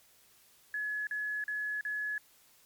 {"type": "tone bursts", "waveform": "sine", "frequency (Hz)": 1698, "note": "G#6", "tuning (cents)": 38, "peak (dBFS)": -32, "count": 4, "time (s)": [0.74, 2.18], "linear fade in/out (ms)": 2, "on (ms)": 330, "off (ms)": 40, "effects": ["white hiss -63 dBFS RMS until 2.65 s", "MP3 96 kbps"]}